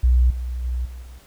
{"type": "tone with level steps", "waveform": "sine", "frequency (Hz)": 61.74, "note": "B1", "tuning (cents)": 0, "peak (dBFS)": [-12, -24, -21, -32, -37], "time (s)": [0.03, 1.19], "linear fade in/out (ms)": 10, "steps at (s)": [0.3, 0.64, 0.85, 1.02], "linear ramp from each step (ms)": 5, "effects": ["pink hiss -52 dBFS RMS until 1.26 s"]}